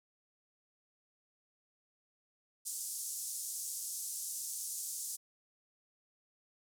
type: band-pass noise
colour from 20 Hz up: white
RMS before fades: -41 dBFS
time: 2.65-5.17 s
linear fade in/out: 20 ms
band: 6000 to 11000 Hz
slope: 24 dB/octave
effects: none